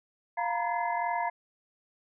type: tone cluster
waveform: sine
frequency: 700 / 930 / 973 / 1706 / 2064 Hz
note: F5 / A#5 / B5 / G#6 / C7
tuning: +4 / -4 / -26 / +46 / -24 cents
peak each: -32 / -31 / -35 / -40 / -39 dBFS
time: 0.37-1.3 s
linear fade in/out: 10 ms
effects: none